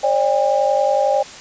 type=tone cluster; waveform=sine; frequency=544 / 595 / 804 Hz; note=C#5 / D5 / G5; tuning=-33 / +22 / +44 cents; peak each=-18 dBFS; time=0.03-1.23 s; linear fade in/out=10 ms; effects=white hiss -36 dBFS RMS until 1.4 s + resampled to 16000 Hz